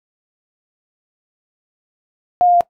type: tone with pitch steps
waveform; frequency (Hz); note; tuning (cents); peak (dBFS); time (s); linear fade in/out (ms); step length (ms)
sine; 714 / 705 / 696.1; F5 / F5 / F5; +38 / +16 / -6; -9; 2.41-2.608; 0; 66
effects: noise-tail reverb RT60 0.1 s tail -19 dB re dry